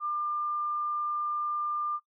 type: tone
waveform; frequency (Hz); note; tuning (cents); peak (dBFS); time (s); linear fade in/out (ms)
sine; 1197; D6; +33; -28; 0-2; 50
effects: noise-tail reverb RT60 0.1 s tail -25 dB re dry